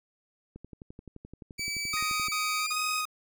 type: click train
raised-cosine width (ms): 3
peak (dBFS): -31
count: 21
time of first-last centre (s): 0.56-2.284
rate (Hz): 11.6
type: tone with pitch glide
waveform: 20% pulse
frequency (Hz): 2300 to 2537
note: D7 to D#7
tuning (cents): -37 to +33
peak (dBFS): -26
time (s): 1.58-3.02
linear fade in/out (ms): 20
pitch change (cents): +170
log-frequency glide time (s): 2.59-2.78
type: tone bursts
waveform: sawtooth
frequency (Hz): 1247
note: D#6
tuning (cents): +3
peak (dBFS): -26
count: 3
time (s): 1.93-3.054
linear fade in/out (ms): 5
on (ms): 350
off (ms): 37
type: tone with exponential decay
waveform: sine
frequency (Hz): 1876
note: A#6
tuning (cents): +11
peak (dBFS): -36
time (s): 1.97-2.26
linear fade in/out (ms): 1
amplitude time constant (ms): 63
effects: none